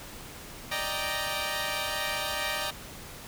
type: chord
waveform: 10% pulse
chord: Eb major seventh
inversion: third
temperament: equal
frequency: 587.3 / 622.3 / 784 / 932.3 Hz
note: D5 / Eb5 / G5 / Bb5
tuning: 0 / 0 / 0 / 0 cents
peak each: -27 dBFS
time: 0.71-2.71 s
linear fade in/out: 10 ms
effects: pink hiss -44 dBFS RMS until 3.27 s